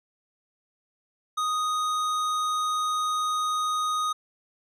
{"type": "tone with hard clipping", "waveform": "triangle", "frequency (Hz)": 1244.5, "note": "D#6", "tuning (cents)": 0, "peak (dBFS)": -26, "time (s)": [1.37, 4.13], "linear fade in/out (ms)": 10, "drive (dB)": 17, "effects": []}